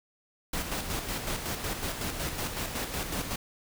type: noise with tremolo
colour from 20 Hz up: pink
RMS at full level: -32 dBFS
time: 0.53-3.36 s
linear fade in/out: 5 ms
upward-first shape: square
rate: 5.4 Hz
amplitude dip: 45%
effects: none